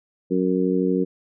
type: harmonic tone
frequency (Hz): 92.5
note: F#2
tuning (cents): 0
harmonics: 2 / 3 / 4 / 5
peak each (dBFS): -23 / -23 / -24 / -25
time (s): 0.3-1.05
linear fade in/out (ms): 20
effects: none